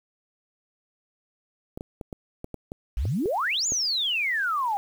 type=clicks; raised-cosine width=2 ms; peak=-21 dBFS; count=10; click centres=1.775 / 1.809 / 2.012 / 2.128 / 2.444 / 2.543 / 2.719 / 3.054 / 3.258 / 3.721 s
type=exponential two-way sweep; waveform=sine; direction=up then down; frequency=49.96 to 7190 to 784 Hz; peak=-23 dBFS; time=2.97-4.77 s; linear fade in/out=0 ms; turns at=3.67 s
effects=8-bit